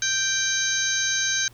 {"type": "harmonic tone", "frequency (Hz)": 784, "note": "G5", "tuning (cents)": 0, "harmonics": [2, 3, 4, 5, 6, 7, 8], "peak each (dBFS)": [-26, -35, -35, -28, -36, -34, -25], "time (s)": [0.02, 1.48], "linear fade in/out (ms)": 2, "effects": ["added 117 Hz sine -51 dBFS peak until 1.53 s", "pink hiss -55 dBFS RMS until 1.53 s"]}